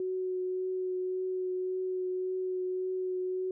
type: tone with vibrato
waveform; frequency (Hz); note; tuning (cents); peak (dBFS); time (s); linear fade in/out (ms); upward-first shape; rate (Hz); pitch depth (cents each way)
sine; 370; F#4; 0; -30; 0-3.51; 2; triangle; 1.8; 13
effects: none